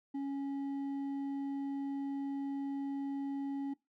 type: tone with hard clipping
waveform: sine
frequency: 277.2 Hz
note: C#4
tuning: in tune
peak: -36 dBFS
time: 0.14-3.74 s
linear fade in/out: 10 ms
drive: 4 dB
effects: noise-tail reverb RT60 0.2 s tail -20 dB re dry